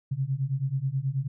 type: beating tone pair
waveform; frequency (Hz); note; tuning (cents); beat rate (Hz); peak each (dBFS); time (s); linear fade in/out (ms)
sine; 130 / 139.3; C3 / C#3; -11 / +9; 9.3; -29 / -28; 0.11-1.28; 10
effects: none